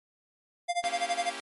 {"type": "tone with tremolo", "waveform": "square", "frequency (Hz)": 698.5, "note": "F5", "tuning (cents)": 0, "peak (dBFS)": -25, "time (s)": [0.68, 1.31], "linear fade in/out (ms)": 20, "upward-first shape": "sine", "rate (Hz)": 12, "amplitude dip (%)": 95}
{"type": "chord", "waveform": "5% pulse", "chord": "A# diminished seventh", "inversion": "none", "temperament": "equal", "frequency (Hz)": [233.1, 277.2, 329.6, 392], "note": ["A#3", "C#4", "E4", "G4"], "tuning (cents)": [0, 0, 0, 0], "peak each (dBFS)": [-34, -31, -34, -29], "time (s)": [0.84, 1.4], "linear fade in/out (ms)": 0}
{"effects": ["MP3 48 kbps"]}